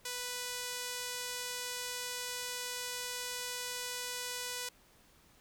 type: tone with band-pass filter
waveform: sawtooth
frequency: 493.9 Hz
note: B4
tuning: in tune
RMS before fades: -40 dBFS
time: 0.05-4.69 s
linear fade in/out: 5 ms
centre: 7500 Hz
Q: 0.61
effects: pink hiss -64 dBFS RMS until 5.4 s